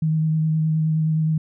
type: tone with vibrato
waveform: sine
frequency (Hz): 157.5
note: D#3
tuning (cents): +21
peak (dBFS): -17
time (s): 0.02-1.38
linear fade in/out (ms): 5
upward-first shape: sine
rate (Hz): 9.6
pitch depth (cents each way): 16
effects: none